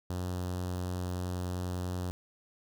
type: tone with notch filter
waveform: sawtooth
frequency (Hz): 90.3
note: F#2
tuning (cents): -42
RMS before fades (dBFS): -35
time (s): 0.1-2.11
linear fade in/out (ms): 0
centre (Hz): 2200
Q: 1.1
effects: none